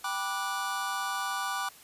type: chord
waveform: square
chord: G major seventh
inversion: none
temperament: just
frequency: 784 / 980 / 1176 / 1470 Hz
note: G5 / B5 / D6 / F#6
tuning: 0 / -14 / +2 / -12 cents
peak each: -38 / -38 / -35 / -37 dBFS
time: 0.04-1.69 s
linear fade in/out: 5 ms
effects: white hiss -53 dBFS RMS until 1.83 s + resampled to 32000 Hz